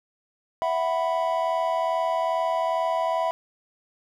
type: chord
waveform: triangle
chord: E suspended second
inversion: none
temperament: just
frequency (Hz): 659.3 / 741.7 / 988.9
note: E5 / F#5 / B5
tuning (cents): 0 / +4 / +2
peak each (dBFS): -23 / -27 / -25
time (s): 0.62-3.31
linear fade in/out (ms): 0
effects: none